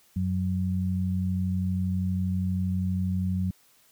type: tone pair together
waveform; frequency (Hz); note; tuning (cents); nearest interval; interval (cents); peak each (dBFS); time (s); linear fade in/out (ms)
sine; 92.5 / 185; F#2 / F#3; 0 / 0; octave; 1200; -27; 0.16-3.51; 5
effects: white hiss -61 dBFS RMS until 3.91 s